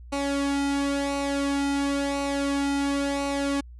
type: tone with flanger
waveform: sawtooth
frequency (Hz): 280.3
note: C#4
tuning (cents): +19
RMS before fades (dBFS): -26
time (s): 0.12-3.61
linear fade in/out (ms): 10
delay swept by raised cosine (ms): 0.59 to 1.79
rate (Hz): 0.96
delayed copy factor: -0.65
effects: added 60 Hz sine -41 dBFS peak until 3.79 s + resampled to 24000 Hz